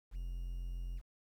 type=tone with quantisation; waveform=triangle; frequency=43.65 Hz; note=F1; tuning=in tune; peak=-36 dBFS; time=0.11-1.02 s; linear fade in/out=50 ms; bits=11; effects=none